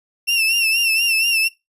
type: tone with vibrato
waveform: 35% pulse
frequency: 2705 Hz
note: E7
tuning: 44 cents sharp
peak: -13 dBFS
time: 0.27-1.49 s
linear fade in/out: 20 ms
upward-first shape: sine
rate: 4.2 Hz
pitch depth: 62 cents each way
effects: noise-tail reverb RT60 0.2 s tail -21 dB re dry + resampled to 32000 Hz